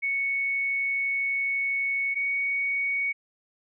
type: tone pair in turn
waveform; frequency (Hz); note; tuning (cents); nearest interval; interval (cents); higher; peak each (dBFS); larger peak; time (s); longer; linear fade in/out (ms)
sine; 2217 / 2234; C#7 / C#7; 0 / +13; unison; 13; second; -24; neither; 0.02-2.15 / 2.15-3.13; first; 20
effects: none